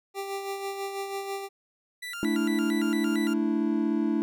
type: tone with tremolo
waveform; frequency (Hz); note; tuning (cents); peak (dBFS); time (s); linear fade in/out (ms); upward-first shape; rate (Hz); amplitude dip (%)
25% pulse; 393.7; G4; +8; -26; 0.14-1.49; 50; sine; 6.1; 45
type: tone with vibrato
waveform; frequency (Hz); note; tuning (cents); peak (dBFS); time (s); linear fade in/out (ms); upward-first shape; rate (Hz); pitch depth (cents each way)
30% pulse; 1661.2; G#6; 0; -32; 2.02-3.34; 10; square; 4.4; 300
type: chord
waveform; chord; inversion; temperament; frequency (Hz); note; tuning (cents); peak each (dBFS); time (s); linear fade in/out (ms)
triangle; A suspended fourth; none; just; 220 / 293.3 / 330; A3 / D4 / E4; 0 / -2 / +2; -26; 2.23-4.22; 0
effects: none